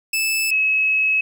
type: tone pair in turn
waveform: sawtooth / sine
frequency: 2625 / 2572 Hz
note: E7 / E7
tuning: -8 / -43 cents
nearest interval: unison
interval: 35 cents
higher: first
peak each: -15 dBFS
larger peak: neither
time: 0.13-0.51 / 0.51-1.21 s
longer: second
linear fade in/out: 5 ms
effects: 9-bit